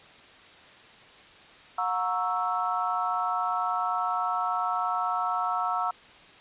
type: chord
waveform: sine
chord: F# dominant seventh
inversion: none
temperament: equal with one note detuned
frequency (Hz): 723.5 / 932.3 / 1108.7 / 1318.5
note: F#5 / A#5 / C#6 / E6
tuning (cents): -39 / 0 / 0 / 0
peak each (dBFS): -30 / -32 / -33 / -29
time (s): 1.78-5.91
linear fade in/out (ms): 5
effects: white hiss -51 dBFS RMS until 6.4 s + resampled to 8000 Hz